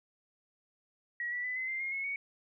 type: tone with pitch steps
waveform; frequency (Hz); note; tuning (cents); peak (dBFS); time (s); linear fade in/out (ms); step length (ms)
sine; 1914 / 1956.5 / 1999.9 / 2044 / 2090 / 2136 / 2183 / 2232; A#6 / B6 / B6 / C7 / C7 / C7 / C#7 / C#7; +45 / -17 / +21 / -41 / -2 / +35 / -27 / +11; -33; 1.2-2.16; 2; 120
effects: none